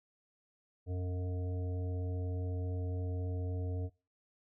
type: harmonic tone with a mistuned harmonic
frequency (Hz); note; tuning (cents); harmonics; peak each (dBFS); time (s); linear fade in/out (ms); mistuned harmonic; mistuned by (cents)
90.4; F#2; -40; 1 / 3 / 5 / 7 / 8; -34 / -46 / -45 / -53 / -58; 0.86-3.9; 50; 3; +22
effects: noise-tail reverb RT60 0.3 s tail -19 dB re dry